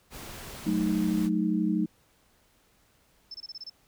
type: noise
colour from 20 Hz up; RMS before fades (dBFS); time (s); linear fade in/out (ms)
pink; -42; 0.1-1.3; 50
type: chord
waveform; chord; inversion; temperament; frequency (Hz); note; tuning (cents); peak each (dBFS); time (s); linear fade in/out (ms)
sine; D# diminished; first; equal with one note detuned; 185 / 217.5 / 311.1; F#3 / A3 / D#4; 0 / -20 / 0; -28; 0.66-1.86; 10
type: tone bursts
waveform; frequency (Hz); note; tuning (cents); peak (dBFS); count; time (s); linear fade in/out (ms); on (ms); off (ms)
sine; 5274; E8; 0; -37; 7; 3.31-3.698; 5; 34; 25
effects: pink hiss -65 dBFS RMS until 3.87 s